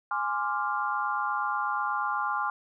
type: chord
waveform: sine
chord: D half-diminished seventh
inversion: second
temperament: equal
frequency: 830.6 / 1046.5 / 1174.7 / 1396.9 Hz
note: Ab5 / C6 / D6 / F6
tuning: 0 / 0 / 0 / 0 cents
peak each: -32 dBFS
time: 0.11-2.5 s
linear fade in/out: 2 ms
effects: none